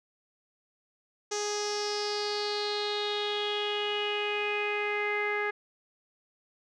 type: tone with low-pass filter sweep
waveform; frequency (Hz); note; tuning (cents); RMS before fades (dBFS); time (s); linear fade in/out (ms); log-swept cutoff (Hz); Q
sawtooth; 415.3; G#4; 0; -31; 1.31-5.51; 10; 6200 to 1900; 6.1
effects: none